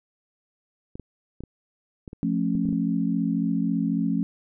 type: clicks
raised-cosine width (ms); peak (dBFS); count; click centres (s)
3; -24; 10; 0.955 / 0.997 / 1.406 / 1.437 / 2.078 / 2.131 / 2.552 / 2.654 / 2.69 / 2.727
type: chord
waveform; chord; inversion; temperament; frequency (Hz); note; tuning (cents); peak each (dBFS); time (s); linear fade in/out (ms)
sine; F augmented; none; just; 174.61 / 218.3 / 272.8; F3 / A3 / C#4; 0 / -13 / -28; -26; 2.23-4.23; 0
effects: none